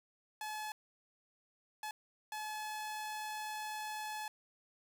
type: tone bursts at uneven times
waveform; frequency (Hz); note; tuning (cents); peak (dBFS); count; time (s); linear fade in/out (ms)
sawtooth; 856; A5; -48; -36; 3; 0.41-0.72 / 1.83-1.91 / 2.32-4.28; 2
effects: 11-bit